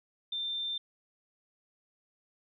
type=tone; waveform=sine; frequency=3580 Hz; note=A7; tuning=29 cents sharp; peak=-32 dBFS; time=0.32-0.78 s; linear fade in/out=5 ms; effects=none